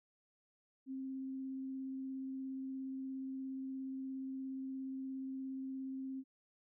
sine tone with vibrato, 265.3 Hz, C4, 24 cents sharp, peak -40 dBFS, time 0.86-6.24 s, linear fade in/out 50 ms, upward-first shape sine, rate 17 Hz, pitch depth 8 cents each way, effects none

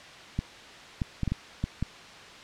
clicks, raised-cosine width 5 ms, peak -15 dBFS, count 7, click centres 0.39 / 1.018 / 1.233 / 1.277 / 1.32 / 1.64 / 1.826 s, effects white hiss -46 dBFS RMS until 2.43 s + low-pass 4000 Hz 12 dB/octave

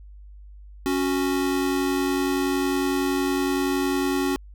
square tone pair together, 277.4 / 368.2 Hz, C#4 / F#4, +1 / -8 cents, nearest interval perfect fourth, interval 491 cents, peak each -24 / -26 dBFS, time 0.86-4.36 s, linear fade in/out 0 ms, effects added 50 Hz sine -41 dBFS peak until 4.54 s

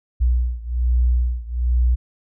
sine beating tone pair, 60.4 / 61.6 Hz, B1 / B1, -38 / -4 cents, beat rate 1.2 Hz, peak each -18 / -20 dBFS, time 0.2-1.96 s, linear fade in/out 20 ms, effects none

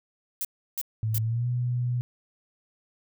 violet noise bursts, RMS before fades -30 dBFS, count 3, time 0.41-1.181 s, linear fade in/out 0 ms, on 37 ms, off 330 ms
sine tone with pitch glide, 110 to 122.76 Hz, A2 to B2, 0 to -10 cents, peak -24 dBFS, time 1.03-2.01 s, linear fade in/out 0 ms, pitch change +190 cents, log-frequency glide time 1.21-1.47 s
effects none

